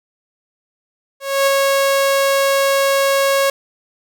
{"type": "tone with ADSR envelope", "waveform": "sawtooth", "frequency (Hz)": 550, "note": "C#5", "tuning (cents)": -14, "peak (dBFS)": -7, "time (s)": [1.2, 3.5], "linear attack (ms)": 270, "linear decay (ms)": 12, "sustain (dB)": -2, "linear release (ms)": 3, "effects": []}